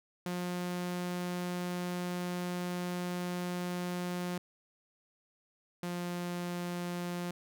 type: tone pair in turn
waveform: sawtooth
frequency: 178 / 175.85 Hz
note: F3 / F3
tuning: +33 / +12 cents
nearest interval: unison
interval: 21 cents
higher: first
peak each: -30 / -31 dBFS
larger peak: first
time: 0.26-4.38 / 5.83-7.31 s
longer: first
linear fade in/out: 2 ms
effects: none